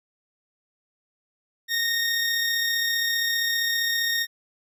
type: tone with amplitude modulation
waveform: 20% pulse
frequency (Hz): 1850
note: A#6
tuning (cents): -14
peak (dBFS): -16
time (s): 1.68-4.27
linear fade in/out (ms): 50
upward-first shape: sine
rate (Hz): 35.2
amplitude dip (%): 25
effects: none